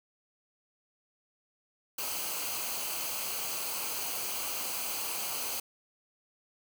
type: noise with comb filter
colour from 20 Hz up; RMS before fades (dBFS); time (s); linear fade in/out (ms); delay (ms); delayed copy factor
white; -35; 1.98-5.6; 5; 0.55; -0.6
effects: none